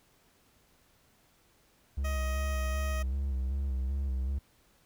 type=tone with vibrato; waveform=triangle; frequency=66.8 Hz; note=C2; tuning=36 cents sharp; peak=-27 dBFS; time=1.97-4.39 s; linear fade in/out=10 ms; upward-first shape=square; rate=2.6 Hz; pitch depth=51 cents each way
type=tone; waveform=15% pulse; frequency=628 Hz; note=D#5; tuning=16 cents sharp; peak=-31 dBFS; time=2.04-3.03 s; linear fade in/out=10 ms
effects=pink hiss -66 dBFS RMS until 4.85 s